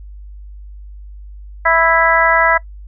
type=harmonic tone; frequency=329.6 Hz; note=E4; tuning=in tune; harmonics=2 / 3 / 4 / 5 / 6; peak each=-16 / -16 / -16 / -16 / -16 dBFS; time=1.65-2.58 s; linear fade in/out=10 ms; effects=noise-tail reverb RT60 0.1 s tail -21 dB re dry + added 50 Hz sine -31 dBFS peak until 2.87 s